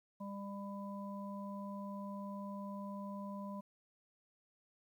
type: harmonic tone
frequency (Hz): 199.7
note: G3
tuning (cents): +32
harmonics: 1 / 3 / 5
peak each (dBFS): -43 / -50 / -49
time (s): 0.2-3.61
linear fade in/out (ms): 10
effects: 12-bit